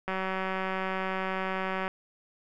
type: click train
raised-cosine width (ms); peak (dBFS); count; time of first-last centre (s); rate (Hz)
0.5; -17; 341; 0.08-1.879; 189
effects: none